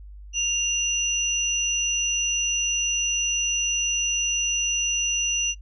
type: tone pair together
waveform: sine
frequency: 2794 / 5920 Hz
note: F7 / F#8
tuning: 0 / 0 cents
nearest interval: octave + minor second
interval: 1300 cents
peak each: -24 dBFS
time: 0.33-5.55 s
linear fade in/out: 50 ms
effects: noise-tail reverb RT60 0.1 s tail -22 dB re dry + added 50 Hz sine -39 dBFS peak until 5.61 s